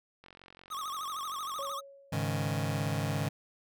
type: click train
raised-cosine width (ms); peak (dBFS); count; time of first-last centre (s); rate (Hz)
0.3; -36; 68; 0.24-1.716; 45.4
type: tone with vibrato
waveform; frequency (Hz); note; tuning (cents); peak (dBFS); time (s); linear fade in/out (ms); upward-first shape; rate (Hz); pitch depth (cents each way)
square; 1174.7; D6; 0; -36; 0.7-1.81; 20; sine; 13; 150
type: tone with exponential decay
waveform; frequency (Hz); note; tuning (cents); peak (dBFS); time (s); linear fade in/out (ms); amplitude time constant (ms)
sine; 554.4; C#5; 0; -37; 1.59-2.56; 0; 210
type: chord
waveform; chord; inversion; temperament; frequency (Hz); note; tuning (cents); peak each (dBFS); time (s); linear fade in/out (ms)
sawtooth; Ab suspended fourth; none; just; 103.83 / 138.43 / 155.74; Ab2 / Db3 / Eb3; 0 / -2 / +2; -30; 2.12-3.29; 10
effects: none